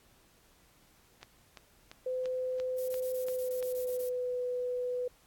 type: click train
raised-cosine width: 0.2 ms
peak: -29 dBFS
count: 8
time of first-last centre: 1.23-3.627 s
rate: 2.92 Hz
type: tone with pitch glide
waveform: sine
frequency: 510 to 496.3 Hz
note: C5 to B4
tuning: -44 to +8 cents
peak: -31 dBFS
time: 2.06-5.08 s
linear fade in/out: 5 ms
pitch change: -48 cents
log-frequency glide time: 3.11-4.41 s
type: noise bursts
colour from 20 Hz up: violet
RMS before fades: -45 dBFS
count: 11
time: 2.78-4.09 s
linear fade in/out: 2 ms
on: 100 ms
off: 21 ms
effects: pink hiss -64 dBFS RMS until 5.26 s + AAC 64 kbps